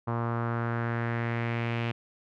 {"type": "tone with low-pass filter sweep", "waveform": "sawtooth", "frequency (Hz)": 117, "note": "A#2", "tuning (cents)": 7, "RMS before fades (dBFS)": -30, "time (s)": [0.07, 1.92], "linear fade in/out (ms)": 10, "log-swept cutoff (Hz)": [1100, 2700], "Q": 2.8, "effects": []}